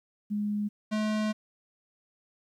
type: tone pair in turn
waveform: sine / square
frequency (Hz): 207.7 / 214.4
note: G#3 / A3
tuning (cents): 0 / -45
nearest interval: minor second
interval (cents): 55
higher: second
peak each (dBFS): -27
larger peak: neither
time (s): 0.3-0.69 / 0.91-1.33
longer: second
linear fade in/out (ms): 20
effects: low-pass 6000 Hz 12 dB/octave + 11-bit